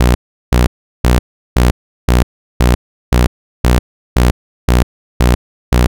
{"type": "tone bursts", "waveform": "sawtooth", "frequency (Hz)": 61, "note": "B1", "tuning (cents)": -21, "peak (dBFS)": -3, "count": 12, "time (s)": [0, 5.87], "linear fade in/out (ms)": 5, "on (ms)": 150, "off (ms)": 370, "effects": []}